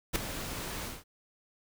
pink noise with ADSR envelope, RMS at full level -26 dBFS, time 0.13-1.04 s, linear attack 29 ms, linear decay 3 ms, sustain -12 dB, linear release 190 ms, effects none

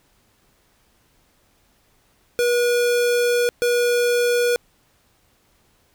square tone bursts at uneven times, 482.8 Hz, B4, 39 cents flat, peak -17 dBFS, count 2, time 2.39-3.49 / 3.62-4.56 s, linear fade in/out 0 ms, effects pink hiss -61 dBFS RMS until 5.94 s

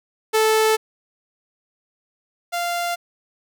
sawtooth tone pair in turn, 437.7 / 694.8 Hz, A4 / F5, -9 / -9 cents, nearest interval minor sixth, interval 800 cents, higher second, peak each -11 / -18 dBFS, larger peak first, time 0.33-0.77 / 2.52-2.96 s, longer neither, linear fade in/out 20 ms, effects none

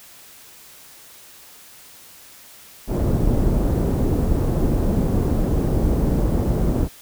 pink low-pass noise, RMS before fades -19 dBFS, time 2.87-6.89 s, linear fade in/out 50 ms, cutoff 410 Hz, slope 12 dB/octave, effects white hiss -45 dBFS RMS until 7.01 s

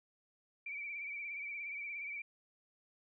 sine tone with vibrato, 2312 Hz, D7, 28 cents flat, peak -40 dBFS, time 0.66-2.22 s, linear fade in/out 5 ms, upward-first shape sine, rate 17 Hz, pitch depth 54 cents each way, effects none

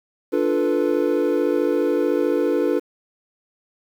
triangle chord, B half-diminished seventh, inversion first, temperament equal, 293.7 / 349.2 / 440 / 493.9 Hz, D4 / F4 / A4 / B4, 0 / 0 / 0 / 0 cents, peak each -21 dBFS, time 0.32-2.8 s, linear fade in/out 20 ms, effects 8-bit

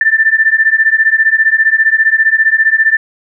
sine beating tone pair, 1769 / 1784 Hz, A6 / A6, +9 / +23 cents, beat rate 15 Hz, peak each -10 dBFS, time 0.01-2.97 s, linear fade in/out 2 ms, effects none

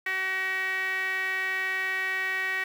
sawtooth tone with band-pass filter, 378.3 Hz, F#4, 38 cents sharp, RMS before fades -29 dBFS, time 0.06-2.64 s, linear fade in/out 5 ms, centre 2000 Hz, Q 8.7, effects 8-bit

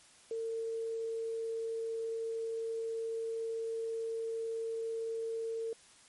sine tone, 453 Hz, A#4, 50 cents flat, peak -34 dBFS, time 0.31-5.73 s, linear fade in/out 2 ms, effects white hiss -60 dBFS RMS until 6.08 s + MP3 48 kbps

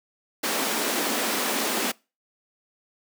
pink high-pass noise, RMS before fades -26 dBFS, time 0.43-1.92 s, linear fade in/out 10 ms, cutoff 210 Hz, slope 48 dB/octave, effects noise-tail reverb RT60 0.3 s tail -25 dB re dry

